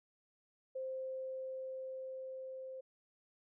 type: tone with level ramp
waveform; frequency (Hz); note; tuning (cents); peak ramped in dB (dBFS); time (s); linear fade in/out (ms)
sine; 523.3; C5; 0; -38 to -44; 0.75-2.81; 10
effects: none